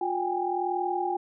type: tone cluster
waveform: sine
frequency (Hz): 355.1 / 781 / 822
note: F4 / G5 / G#5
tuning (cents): +29 / -7 / -18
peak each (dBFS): -30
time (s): 0.01-1.17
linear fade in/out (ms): 5
effects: none